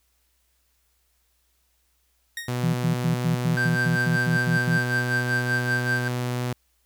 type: tone with exponential decay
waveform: sawtooth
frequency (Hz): 1864.7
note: A#6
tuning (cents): 0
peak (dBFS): -24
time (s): 2.37-2.65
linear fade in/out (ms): 2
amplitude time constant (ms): 59
type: tone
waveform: sawtooth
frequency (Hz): 123.47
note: B2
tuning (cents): 0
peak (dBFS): -21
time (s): 2.48-6.53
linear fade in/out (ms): 5
type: tone bursts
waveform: sine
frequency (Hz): 164.81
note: E3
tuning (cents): 0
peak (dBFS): -20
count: 11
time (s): 2.63-4.78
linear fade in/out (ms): 10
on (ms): 110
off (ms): 94
type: tone with tremolo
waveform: triangle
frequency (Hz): 1568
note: G6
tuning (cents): 0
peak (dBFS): -19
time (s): 3.57-6.08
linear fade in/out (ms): 2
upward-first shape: sine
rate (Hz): 5.2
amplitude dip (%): 75
effects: added 60 Hz sine -69 dBFS peak until 6.85 s + white hiss -69 dBFS RMS until 6.85 s